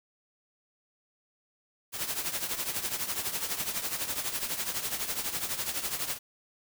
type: noise with tremolo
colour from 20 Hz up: white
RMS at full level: -30 dBFS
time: 1.92-6.19 s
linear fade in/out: 50 ms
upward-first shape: triangle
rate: 12 Hz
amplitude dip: 75%
effects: none